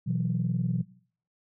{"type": "chord", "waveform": "sine", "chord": "B suspended fourth", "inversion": "none", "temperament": "equal", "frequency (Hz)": [123.47, 164.81, 185], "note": ["B2", "E3", "F#3"], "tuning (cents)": [0, 0, 0], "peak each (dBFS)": -29, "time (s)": [0.06, 0.83], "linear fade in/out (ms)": 20, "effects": ["noise-tail reverb RT60 0.5 s tail -18 dB re dry", "tanh soft clip ceiling -17 dBFS"]}